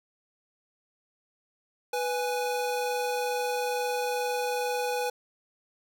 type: tone pair together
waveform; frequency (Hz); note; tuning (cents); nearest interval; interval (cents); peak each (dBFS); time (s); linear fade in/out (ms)
square; 493.9 / 830.6; B4 / G#5; 0 / 0; major sixth; 900; -30 / -32; 1.93-5.1; 5
effects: none